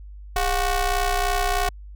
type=ring-modulated tone; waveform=sawtooth; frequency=374.6 Hz; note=F#4; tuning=21 cents sharp; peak=-13 dBFS; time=0.36-1.69 s; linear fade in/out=2 ms; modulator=343 Hz; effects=added 50 Hz sine -37 dBFS peak until 1.95 s